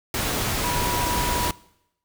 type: tone in noise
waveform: sine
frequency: 972 Hz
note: B5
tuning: 28 cents flat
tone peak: -26 dBFS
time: 0.64-1.5 s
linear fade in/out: 2 ms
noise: pink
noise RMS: -25 dBFS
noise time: 0.14-1.51 s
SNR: -4 dB
effects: noise-tail reverb RT60 0.8 s tail -22 dB re dry